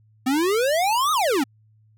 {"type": "exponential two-way sweep", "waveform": "square", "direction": "up then down", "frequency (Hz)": [249, 1284, 249], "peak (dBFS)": -19, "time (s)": [0.26, 1.44], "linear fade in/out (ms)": 10, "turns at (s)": 1.12, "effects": ["added 108 Hz sine -54 dBFS peak until 1.97 s"]}